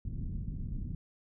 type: low-pass noise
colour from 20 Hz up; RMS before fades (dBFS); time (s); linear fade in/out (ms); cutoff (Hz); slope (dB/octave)
pink; -37; 0.05-0.95; 2; 210; 24
effects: none